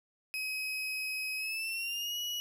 35% pulse tone with pitch glide, 2539 to 2917 Hz, D#7 to F#7, +34 to -25 cents, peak -32 dBFS, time 0.34-2.4 s, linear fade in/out 0 ms, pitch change +241 cents, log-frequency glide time 1.37-2.18 s, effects none

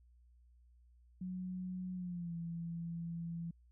sine tone with pitch glide, 183.4 to 168.18 Hz, F#3 to E3, -15 to +35 cents, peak -39 dBFS, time 1.21-3.51 s, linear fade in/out 5 ms, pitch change -150 cents, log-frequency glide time 1.94-2.34 s, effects added 60 Hz sine -62 dBFS peak until 3.71 s

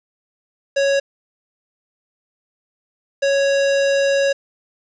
square tone bursts at uneven times, 554.4 Hz, C#5, in tune, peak -15 dBFS, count 2, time 0.76-1 / 3.22-4.33 s, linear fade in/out 10 ms, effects resampled to 16000 Hz + 7-bit

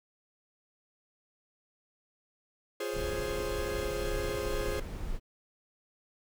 45% pulse chord, Db major seventh, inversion first, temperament equal, 349.2 / 415.3 / 523.3 / 554.4 Hz, F4 / Ab4 / C5 / Db5, 0 / 0 / 0 / 0 cents, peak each -40 / -36 / -38 / -42 dBFS, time 2.8-4.8 s, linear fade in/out 5 ms
brown noise, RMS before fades -37 dBFS, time 2.92-5.2 s, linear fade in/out 50 ms
effects none

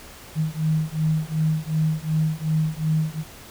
sine beating tone pair, 155.6 / 158.3 Hz, D#3 / D#3, 0 / +30 cents, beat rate 2.7 Hz, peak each -23 dBFS, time 0.35-3.24 s, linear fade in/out 50 ms, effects pink hiss -43 dBFS RMS until 3.5 s

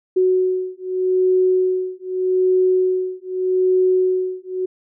sine beating tone pair, 370 / 370.82 Hz, F#4 / F#4, 0 / +4 cents, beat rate 0.82 Hz, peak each -18 dBFS, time 0.16-4.66 s, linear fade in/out 10 ms, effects none

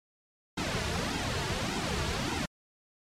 pink noise with flanger, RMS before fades -31 dBFS, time 0.57-2.46 s, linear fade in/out 10 ms, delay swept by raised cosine 1.7 to 3.9 ms, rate 1.7 Hz, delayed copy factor -0.85, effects low-pass 6000 Hz 12 dB/octave + MP3 96 kbps

